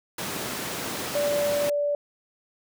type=high-pass noise; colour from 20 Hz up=pink; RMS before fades=-32 dBFS; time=0.18-1.7 s; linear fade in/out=5 ms; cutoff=170 Hz; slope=12 dB/octave
type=tone; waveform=sine; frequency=581 Hz; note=D5; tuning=19 cents flat; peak=-22 dBFS; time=1.15-1.95 s; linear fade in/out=2 ms
effects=none